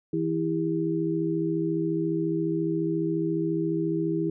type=tone cluster; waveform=sine; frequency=163.1 / 326.6 / 401 Hz; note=E3 / E4 / G4; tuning=-18 / -16 / +39 cents; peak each=-30 / -26 / -30 dBFS; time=0.13-4.3 s; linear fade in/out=5 ms; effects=none